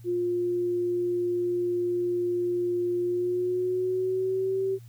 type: tone with pitch glide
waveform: sine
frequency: 353 to 384.9 Hz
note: F4 to G4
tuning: +19 to -32 cents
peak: -24 dBFS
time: 0.04-4.79 s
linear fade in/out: 50 ms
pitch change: +149 cents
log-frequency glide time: 3.03-4.63 s
effects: added 117 Hz sine -44 dBFS peak until 4.88 s + white hiss -62 dBFS RMS until 4.88 s